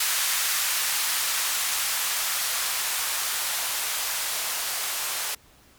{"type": "noise with band-pass filter sweep", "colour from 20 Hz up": "violet", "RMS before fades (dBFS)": -27, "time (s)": [0, 5.35], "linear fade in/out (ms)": 5, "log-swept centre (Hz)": [1200, 680], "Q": 0.91, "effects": ["pink hiss -56 dBFS RMS until 5.78 s"]}